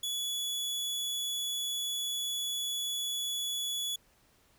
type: tone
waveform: sawtooth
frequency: 3407 Hz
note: G#7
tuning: 44 cents sharp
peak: -29 dBFS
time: 0.03-3.96 s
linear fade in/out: 5 ms
effects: pink hiss -66 dBFS RMS until 4.58 s